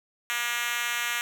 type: tone with high-pass filter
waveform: 5% pulse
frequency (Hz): 238.8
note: A#3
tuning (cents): +42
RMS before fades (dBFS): -29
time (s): 0.3-1.21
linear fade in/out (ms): 0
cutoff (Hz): 1600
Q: 0.97
effects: none